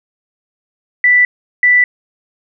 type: tone pair in turn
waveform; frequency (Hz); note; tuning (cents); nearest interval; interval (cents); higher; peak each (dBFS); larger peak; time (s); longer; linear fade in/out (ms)
sine; 1975.5 / 1975.5; B6 / B6; 0 / 0; unison; 0; neither; -6; neither; 1.04-1.25 / 1.63-1.84; neither; 2
effects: none